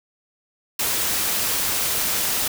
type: noise with amplitude modulation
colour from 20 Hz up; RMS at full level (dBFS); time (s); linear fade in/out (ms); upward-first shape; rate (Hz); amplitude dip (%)
white; -21; 0.79-2.48; 5; sine; 297; 35
effects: none